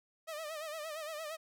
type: tone with vibrato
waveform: sawtooth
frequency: 622.3 Hz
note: D#5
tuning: in tune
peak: -36 dBFS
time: 0.27-1.37 s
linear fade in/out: 20 ms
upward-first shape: sine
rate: 8.7 Hz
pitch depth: 87 cents each way
effects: none